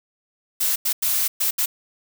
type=noise bursts at uneven times; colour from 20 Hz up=blue; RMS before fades=-21 dBFS; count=5; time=0.6-0.76 / 0.85-0.93 / 1.02-1.28 / 1.4-1.51 / 1.58-1.66 s; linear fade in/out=10 ms; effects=none